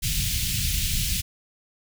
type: band-stop noise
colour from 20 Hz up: pink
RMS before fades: -25 dBFS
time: 0.02-1.22 s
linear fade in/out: 20 ms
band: 160 to 2600 Hz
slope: 24 dB/octave
effects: none